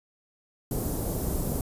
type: band-stop noise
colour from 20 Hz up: pink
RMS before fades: -29 dBFS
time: 0.71-1.61 s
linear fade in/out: 2 ms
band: 520 to 12000 Hz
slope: 12 dB/octave
effects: resampled to 32000 Hz